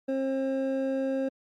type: tone pair together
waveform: triangle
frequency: 267.4 / 534.8 Hz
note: C4 / C5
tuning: +38 / +38 cents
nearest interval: octave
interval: 1200 cents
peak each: -27 dBFS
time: 0.08-1.29 s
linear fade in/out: 10 ms
effects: Opus 48 kbps